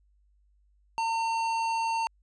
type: tone with tanh clipping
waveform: sine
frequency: 908 Hz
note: A#5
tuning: 46 cents flat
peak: -28 dBFS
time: 0.98-2.07 s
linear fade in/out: 0 ms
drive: 15 dB
effects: added 50 Hz sine -62 dBFS peak until 2.22 s + resampled to 24000 Hz